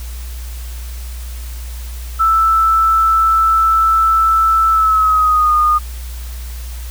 sine tone with pitch glide, 1321 to 1225.4 Hz, E6 to D#6, +3 to -27 cents, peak -9 dBFS, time 2.19-5.79 s, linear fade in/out 20 ms, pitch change -130 cents, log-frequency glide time 4.7-5.54 s, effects added 60 Hz sine -24 dBFS peak until 6.9 s + white hiss -37 dBFS RMS until 6.9 s

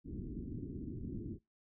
white low-pass noise, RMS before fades -43 dBFS, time 0.04-1.39 s, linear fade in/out 50 ms, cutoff 340 Hz, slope 48 dB/octave, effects noise-tail reverb RT60 0.2 s tail -23 dB re dry

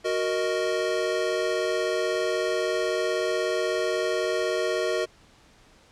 square chord, D# minor, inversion first, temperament equal, 370 / 466.2 / 622.3 Hz, F#4 / A#4 / D#5, 0 / 0 / 0 cents, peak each -29 dBFS, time 0.04-5.06 s, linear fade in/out 20 ms, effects pink hiss -56 dBFS RMS until 5.91 s + low-pass 7000 Hz 12 dB/octave

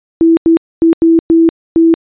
sine tone bursts at uneven times, 329.6 Hz, E4, in tune, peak -4 dBFS, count 6, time 0.21-0.37 / 0.46-0.57 / 0.82-0.93 / 1.02-1.19 / 1.3-1.49 / 1.76-1.94 s, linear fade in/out 0 ms, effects resampled to 8000 Hz

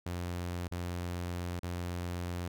sawtooth tone with dropouts, 88 Hz, F2, 14 cents sharp, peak -31 dBFS, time 0.06-2.48 s, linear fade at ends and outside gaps 5 ms, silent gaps 0.68-0.714 / 1.594-1.631 s, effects none

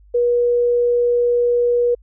sine tone, 481.9 Hz, B4, 43 cents flat, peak -13 dBFS, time 0.14-1.95 s, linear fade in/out 10 ms, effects added 50 Hz sine -45 dBFS peak until 2.02 s

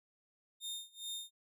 sawtooth tone with tremolo, 3653 Hz, A#7, 36 cents flat, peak -36 dBFS, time 0.6-1.31 s, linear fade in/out 50 ms, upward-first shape sine, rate 2.4 Hz, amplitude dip 95%, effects none

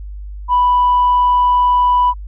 sine tone, 987.8 Hz, B5, in tune, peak -8 dBFS, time 0.48-2.14 s, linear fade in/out 50 ms, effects tanh soft clip ceiling -6 dBFS + added 50 Hz sine -26 dBFS peak until 2.27 s

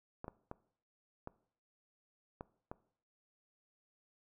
clicks, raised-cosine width 1 ms, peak -29 dBFS, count 6, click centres 0.244 / 0.281 / 0.514 / 1.274 / 2.409 / 2.715 s, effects noise-tail reverb RT60 0.6 s tail -20 dB re dry

